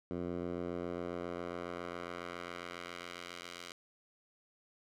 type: tone with band-pass filter sweep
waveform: 10% pulse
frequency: 87.31 Hz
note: F2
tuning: in tune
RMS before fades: -42 dBFS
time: 0.11-3.72 s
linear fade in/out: 0 ms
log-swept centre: 290 to 3900 Hz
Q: 0.73
effects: none